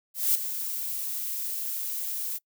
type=noise with ADSR envelope; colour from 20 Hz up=violet; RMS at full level=-21 dBFS; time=0.14-2.39 s; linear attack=210 ms; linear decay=6 ms; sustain=-11 dB; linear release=30 ms; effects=noise-tail reverb RT60 0.1 s tail -25 dB re dry